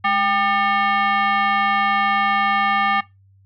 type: tone with frequency modulation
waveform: sine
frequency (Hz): 207.7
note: G#3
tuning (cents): 0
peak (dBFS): -15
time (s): 0.04-3.01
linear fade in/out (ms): 10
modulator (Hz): 998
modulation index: 2.1
effects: noise-tail reverb RT60 0.2 s tail -20 dB re dry + added 97 Hz sine -50 dBFS peak until 3.45 s